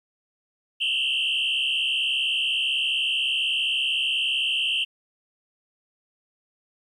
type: tone with frequency modulation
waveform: sine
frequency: 2933 Hz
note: F#7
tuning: 16 cents flat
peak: -20 dBFS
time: 0.8-4.85 s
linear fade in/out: 20 ms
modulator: 67.9 Hz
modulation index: 3.7
effects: tanh soft clip ceiling -19 dBFS + 10-bit